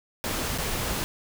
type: noise with dropouts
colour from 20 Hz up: pink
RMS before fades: -29 dBFS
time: 0.24-1.04 s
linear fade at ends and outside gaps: 0 ms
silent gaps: 0.578-0.584 s
effects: none